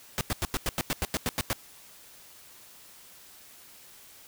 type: noise bursts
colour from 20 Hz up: pink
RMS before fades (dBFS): -28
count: 12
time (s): 0.18-1.53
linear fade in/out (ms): 0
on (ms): 30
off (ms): 90
effects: white hiss -52 dBFS RMS until 4.27 s